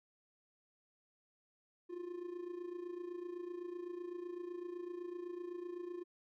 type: tone with amplitude modulation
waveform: triangle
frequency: 352.3 Hz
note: F4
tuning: 15 cents sharp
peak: -37 dBFS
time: 1.89-6.04 s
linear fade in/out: 20 ms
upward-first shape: sine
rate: 27.9 Hz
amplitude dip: 70%
effects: none